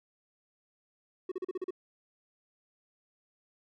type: tone bursts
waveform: triangle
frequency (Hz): 370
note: F#4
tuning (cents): 0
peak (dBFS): -30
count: 7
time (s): 1.29-1.707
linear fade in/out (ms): 5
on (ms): 27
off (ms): 38
effects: none